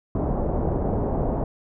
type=low-pass noise; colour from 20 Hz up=pink; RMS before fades=-24 dBFS; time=0.15-1.44 s; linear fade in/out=2 ms; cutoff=790 Hz; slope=24 dB/octave; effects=none